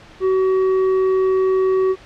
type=tone with tanh clipping; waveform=sine; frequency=377.7 Hz; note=F#4; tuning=36 cents sharp; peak=-15 dBFS; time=0.2-1.96 s; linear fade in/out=50 ms; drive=7 dB; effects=pink hiss -43 dBFS RMS until 2.05 s + low-pass 4000 Hz 12 dB/octave